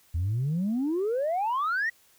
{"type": "exponential sweep", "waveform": "sine", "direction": "up", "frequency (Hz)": [78.5, 1939], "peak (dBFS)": -23, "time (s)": [0.14, 1.9], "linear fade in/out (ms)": 10, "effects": ["tanh soft clip ceiling -22 dBFS", "white hiss -61 dBFS RMS until 2.18 s"]}